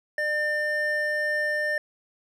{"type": "tone pair together", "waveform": "triangle", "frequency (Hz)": [600.7, 1800], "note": ["D5", "A6"], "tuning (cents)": [39, 39], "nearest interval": "octave + perfect fifth", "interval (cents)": 1900, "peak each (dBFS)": [-27, -23], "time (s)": [0.18, 1.78], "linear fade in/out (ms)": 2, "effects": []}